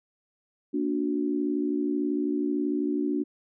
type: chord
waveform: sine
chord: Bb augmented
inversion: none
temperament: just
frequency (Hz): 233.1 / 291.4 / 364.2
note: Bb3 / D4 / F#4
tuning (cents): 0 / -13 / -27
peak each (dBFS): -32 / -26 / -31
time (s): 0.73-3.24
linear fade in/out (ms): 20
effects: none